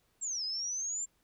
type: exponential two-way sweep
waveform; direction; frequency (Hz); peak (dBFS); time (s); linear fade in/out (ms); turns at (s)
sine; down then up; 7670 to 4970 to 7410; -33; 0.21-1.06; 20; 0.44
effects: pink hiss -73 dBFS RMS until 1.23 s